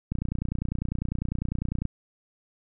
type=click train; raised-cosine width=5 ms; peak=-15 dBFS; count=53; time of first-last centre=0.12-1.853 s; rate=30 Hz; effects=none